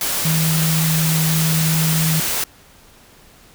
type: tone in noise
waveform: sine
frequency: 159.7 Hz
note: D#3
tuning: 45 cents sharp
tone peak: -16 dBFS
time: 0.25-2.2 s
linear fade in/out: 2 ms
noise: white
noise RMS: -21 dBFS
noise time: 0.01-2.44 s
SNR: +2 dB
effects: pink hiss -48 dBFS RMS until 3.54 s